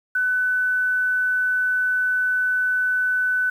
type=tone with quantisation; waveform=sine; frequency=1500 Hz; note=F#6; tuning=23 cents sharp; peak=-18 dBFS; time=0.15-3.5 s; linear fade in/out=5 ms; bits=8; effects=none